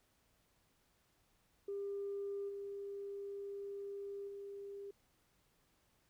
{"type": "tone with level steps", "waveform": "sine", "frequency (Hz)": 400, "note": "G4", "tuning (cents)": 35, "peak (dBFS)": [-38, -42, -45], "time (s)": [1.68, 4.91], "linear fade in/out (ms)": 5, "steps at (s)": [2.48, 4.27], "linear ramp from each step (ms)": 20, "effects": ["tanh soft clip ceiling -34 dBFS", "pink hiss -75 dBFS RMS until 6.09 s"]}